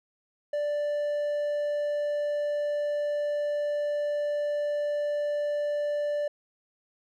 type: tone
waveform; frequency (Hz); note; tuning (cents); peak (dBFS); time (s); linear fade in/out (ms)
triangle; 587.3; D5; 0; -24; 0.53-6.28; 5
effects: none